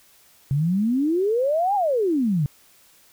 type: exponential two-way sweep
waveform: sine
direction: up then down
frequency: 133.2 to 840 to 136.8 Hz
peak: -18 dBFS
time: 0.51-2.46 s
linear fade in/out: 0 ms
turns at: 1.75 s
effects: white hiss -55 dBFS RMS until 3.12 s